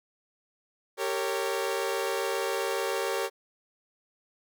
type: chord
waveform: sawtooth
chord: G diminished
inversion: none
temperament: equal with one note detuned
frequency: 392 / 459.2 / 554.4 Hz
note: G4 / Bb4 / Db5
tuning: 0 / -26 / 0 cents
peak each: -28 / -28 / -29 dBFS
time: 0.97-3.3 s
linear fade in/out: 50 ms
effects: none